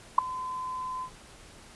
sine tone with ADSR envelope, 1022 Hz, C6, 41 cents flat, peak -10 dBFS, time 0.18-1.1 s, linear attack 6 ms, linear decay 4 ms, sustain -22 dB, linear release 76 ms, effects pink hiss -51 dBFS RMS until 1.75 s + resampled to 24000 Hz

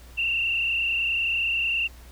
sine tone with frequency modulation, 2728 Hz, F7, 41 cents flat, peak -22 dBFS, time 0.17-1.88 s, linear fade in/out 20 ms, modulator 30.8 Hz, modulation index 2.5, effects added 60 Hz sine -44 dBFS peak until 2.11 s + pink hiss -52 dBFS RMS until 2.11 s

